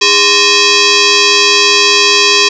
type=tone with frequency modulation; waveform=sine; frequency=1034 Hz; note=C6; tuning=21 cents flat; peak=-5 dBFS; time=0.01-2.49 s; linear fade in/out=10 ms; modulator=721 Hz; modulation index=6.8; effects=none